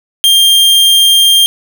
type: tone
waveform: 45% pulse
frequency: 3194 Hz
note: G7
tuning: 32 cents sharp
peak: -4 dBFS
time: 0.24-1.46 s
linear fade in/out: 0 ms
effects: 7-bit

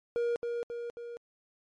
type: tone with echo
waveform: triangle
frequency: 473.4 Hz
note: A#4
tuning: 27 cents sharp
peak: -25 dBFS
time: 0.16-0.36 s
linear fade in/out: 0 ms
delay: 270 ms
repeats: 3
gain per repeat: -4 dB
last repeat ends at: 1.17 s
effects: MP3 48 kbps

